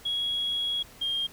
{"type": "tone pair in turn", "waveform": "sine", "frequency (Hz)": [3322, 3218], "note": ["G#7", "G7"], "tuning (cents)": [0, 45], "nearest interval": "minor second", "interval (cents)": 55, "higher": "first", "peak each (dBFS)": -25, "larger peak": "neither", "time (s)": [[0.05, 0.83], [1.01, 1.27]], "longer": "first", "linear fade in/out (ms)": 10, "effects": ["tanh soft clip ceiling -22 dBFS", "pink hiss -51 dBFS RMS until 1.32 s"]}